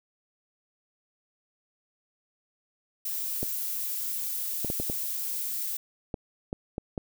violet noise, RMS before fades -32 dBFS, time 3.05-5.77 s, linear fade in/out 5 ms
clicks, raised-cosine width 2 ms, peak -18 dBFS, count 9, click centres 3.43 / 4.647 / 4.701 / 4.8 / 4.899 / 6.142 / 6.529 / 6.781 / 6.978 s
effects none

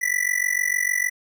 square tone with amplitude modulation, 1975.5 Hz, B6, in tune, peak -17 dBFS, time 0.01-1.1 s, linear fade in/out 20 ms, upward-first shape sine, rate 46.6 Hz, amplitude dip 95%, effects none

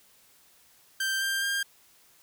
sawtooth tone with pitch steps, 1568 / 1585.3 / 1602.8 Hz, G6 / G6 / G6, 0 / +19 / +38 cents, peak -23 dBFS, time 1-1.63 s, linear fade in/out 5 ms, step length 210 ms, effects white hiss -60 dBFS RMS until 2.22 s

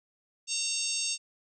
harmonic tone with a mistuned harmonic, 916 Hz, A#5, 31 cents flat, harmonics 3 / 4 / 5 / 6 / 7 / 8 / 9, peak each -37 / -39 / -36 / -37 / -34 / -40 / -36 dBFS, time 0.47-1.18 s, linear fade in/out 50 ms, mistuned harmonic 8, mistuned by +77 cents, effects none

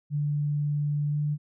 sine tone with pitch glide, 146.83 to 148.28 Hz, D3 to D3, 0 to +17 cents, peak -24 dBFS, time 0.1-1.38 s, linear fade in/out 50 ms, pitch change +17 cents, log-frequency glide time 1.1-1.17 s, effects none

